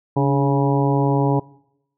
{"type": "harmonic tone with a mistuned harmonic", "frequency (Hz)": 138.59, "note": "C#3", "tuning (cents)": 0, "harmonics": [1, 2, 3, 4, 5, 6, 7], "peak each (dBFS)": [-18, -21, -23, -27, -29, -26, -26], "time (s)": [0.16, 1.4], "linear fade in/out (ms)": 10, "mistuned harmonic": 2, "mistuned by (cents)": 54, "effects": ["noise-tail reverb RT60 0.8 s tail -23 dB re dry"]}